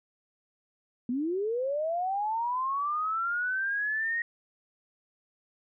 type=linear sweep; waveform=sine; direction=up; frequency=233.1 to 1883 Hz; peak=-27 dBFS; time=1.09-4.22 s; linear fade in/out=2 ms; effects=none